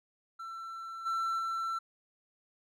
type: tone with level steps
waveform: triangle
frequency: 1342 Hz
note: E6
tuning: 31 cents sharp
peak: -38 / -28 / -30 dBFS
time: 0.39-1.79 s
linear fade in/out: 10 ms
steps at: 1.05 / 1.38 s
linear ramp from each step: 20 ms
effects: none